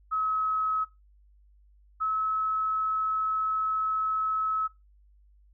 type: tone pair in turn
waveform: sine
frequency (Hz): 1283 / 1292.7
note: E6 / E6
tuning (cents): -47 / -34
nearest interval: unison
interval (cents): 13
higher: second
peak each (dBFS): -25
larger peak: neither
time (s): 0.11-0.85 / 2-4.68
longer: second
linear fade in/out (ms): 20
effects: noise-tail reverb RT60 0.2 s tail -17 dB re dry + added 50 Hz sine -56 dBFS peak until 5.53 s